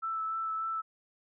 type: tone with vibrato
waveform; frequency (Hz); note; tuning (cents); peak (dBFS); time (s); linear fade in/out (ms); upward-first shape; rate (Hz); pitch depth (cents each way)
sine; 1318.5; E6; 0; -31; 0.02-0.82; 20; sine; 3.4; 13
effects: none